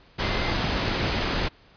sine tone in noise, 2074 Hz, C7, 16 cents flat, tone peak -35 dBFS, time 0.21-0.54 s, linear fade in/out 20 ms, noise pink, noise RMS -25 dBFS, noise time 0.18-1.49 s, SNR -13 dB, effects pink hiss -55 dBFS RMS until 1.76 s + resampled to 11025 Hz

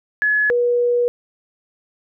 sine tone pair in turn, 1700 / 483.4 Hz, G#6 / B4, +40 / -37 cents, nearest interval octave + minor seventh, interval 2177 cents, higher first, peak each -14 dBFS, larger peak neither, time 0.22-0.5 / 0.5-1.08 s, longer second, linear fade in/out 0 ms, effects none

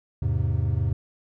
triangle chord, E augmented, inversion none, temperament equal, 82.41 / 103.83 / 130.81 Hz, E2 / G#2 / B#2, 0 / 0 / 0 cents, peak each -24 / -23 / -25 dBFS, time 0.22-0.93 s, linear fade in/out 5 ms, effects none

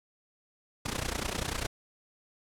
pink noise with amplitude modulation, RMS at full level -30 dBFS, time 0.85-1.67 s, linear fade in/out 10 ms, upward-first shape sine, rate 30.1 Hz, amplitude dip 85%, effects low-pass 10000 Hz 12 dB/octave

